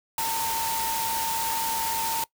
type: tone in noise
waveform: sine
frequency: 907 Hz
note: A#5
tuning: 48 cents flat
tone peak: -27 dBFS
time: 0.18-2.24 s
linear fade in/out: 2 ms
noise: white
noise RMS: -30 dBFS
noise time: 0.18-2.24 s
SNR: 0 dB
effects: noise-tail reverb RT60 0.1 s tail -21 dB re dry